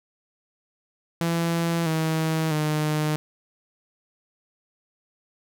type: tone with pitch steps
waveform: sawtooth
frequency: 167.9 / 159.7 / 152.7 Hz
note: E3 / D#3 / D#3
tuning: +32 / +45 / -32 cents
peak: -18 dBFS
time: 1.21-3.16 s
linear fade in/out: 0 ms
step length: 650 ms
effects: none